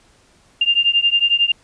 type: beating tone pair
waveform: sine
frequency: 2794 / 2805 Hz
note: F7 / F7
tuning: 0 / +7 cents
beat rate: 11 Hz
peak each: -16 dBFS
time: 0.61-1.52 s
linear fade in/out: 5 ms
effects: pink hiss -54 dBFS RMS until 1.63 s + resampled to 22050 Hz